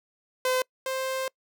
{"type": "tone pair in turn", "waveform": "sawtooth", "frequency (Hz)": [512, 525.2], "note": ["C5", "C5"], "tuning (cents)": [-38, 6], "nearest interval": "unison", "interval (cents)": 44, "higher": "second", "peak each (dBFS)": [-19, -24], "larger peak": "first", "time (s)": [[0.45, 0.62], [0.86, 1.28]], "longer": "second", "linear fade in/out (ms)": 2, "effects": ["noise-tail reverb RT60 0.1 s tail -26 dB re dry"]}